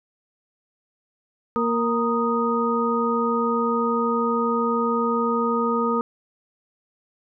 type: harmonic tone with a mistuned harmonic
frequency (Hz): 233.1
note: A#3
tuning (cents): 0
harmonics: 1 / 2 / 4 / 5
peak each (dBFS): -24 / -24 / -29 / -24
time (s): 1.56-6.01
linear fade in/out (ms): 0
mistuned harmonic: 5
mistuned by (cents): +110
effects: none